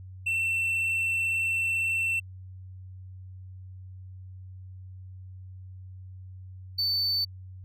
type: tone pair in turn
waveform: triangle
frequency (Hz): 2691 / 4526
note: E7 / C#8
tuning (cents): +35 / +35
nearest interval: major sixth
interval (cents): 900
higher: second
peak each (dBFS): -23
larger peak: neither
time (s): 0.26-2.2 / 6.78-7.25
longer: first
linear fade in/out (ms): 10
effects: added 93 Hz sine -41 dBFS peak until 7.64 s